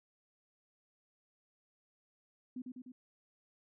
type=tone with echo; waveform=sine; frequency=252.3 Hz; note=B3; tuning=37 cents sharp; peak=-39 dBFS; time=2.56-2.62 s; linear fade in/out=5 ms; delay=100 ms; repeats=3; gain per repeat=-3 dB; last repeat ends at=2.92 s; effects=none